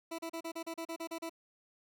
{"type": "tone bursts", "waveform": "20% pulse", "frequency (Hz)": 330, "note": "E4", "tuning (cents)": 2, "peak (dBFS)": -33, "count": 11, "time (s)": [0.11, 1.296], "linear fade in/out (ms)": 10, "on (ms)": 76, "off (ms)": 35, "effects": []}